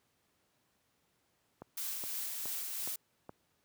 click train, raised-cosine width 1 ms, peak -31 dBFS, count 5, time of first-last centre 1.62-3.294 s, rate 2.39 Hz
blue noise with tremolo, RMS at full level -38 dBFS, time 1.77-2.96 s, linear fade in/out 5 ms, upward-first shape sine, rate 3 Hz, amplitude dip 25%
effects pink hiss -75 dBFS RMS until 3.64 s + high-pass 100 Hz 12 dB/octave

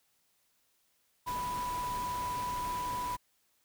sine tone in noise, 987.8 Hz, B5, in tune, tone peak -33 dBFS, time 1.26-3.17 s, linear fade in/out 20 ms, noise pink, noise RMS -43 dBFS, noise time 1.26-3.17 s, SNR +7 dB, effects white hiss -73 dBFS RMS until 3.64 s

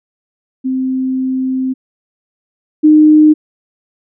sine tone pair in turn, 260.4 / 306.1 Hz, C4 / D#4, -8 / -28 cents, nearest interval minor third, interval 280 cents, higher second, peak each -13 / -3 dBFS, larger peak second, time 0.64-1.74 / 2.83-3.34 s, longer first, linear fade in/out 20 ms, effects none

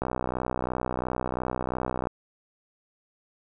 click train, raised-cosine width 1 ms, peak -14 dBFS, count 130, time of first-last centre 0.02-2.071 s, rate 62.9 Hz, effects none

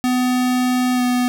square tone with pitch glide, 251 to 247.7 Hz, B3 to B3, +28 to +5 cents, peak -16 dBFS, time 0.04-1.28 s, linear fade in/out 0 ms, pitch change -23 cents, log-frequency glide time 0.94-1.02 s, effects none

